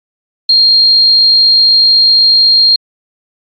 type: tone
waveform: sine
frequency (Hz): 4218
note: C8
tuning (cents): +13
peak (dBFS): -4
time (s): 0.49-2.76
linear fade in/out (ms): 5
effects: AAC 64 kbps